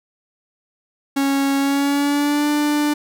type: tone with pitch glide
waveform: 45% pulse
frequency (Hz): 275.8 to 295.6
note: C#4 to D4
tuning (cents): -9 to +11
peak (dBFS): -16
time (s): 1.16-2.94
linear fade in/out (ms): 10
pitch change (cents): +120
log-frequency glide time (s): 1.58-2.49
effects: none